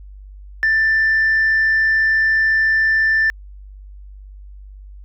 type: tone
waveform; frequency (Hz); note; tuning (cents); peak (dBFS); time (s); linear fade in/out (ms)
sine; 1773; A6; +13; -11; 0.63-3.3; 0
effects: tanh soft clip ceiling -10 dBFS + added 49 Hz sine -35 dBFS peak until 5.04 s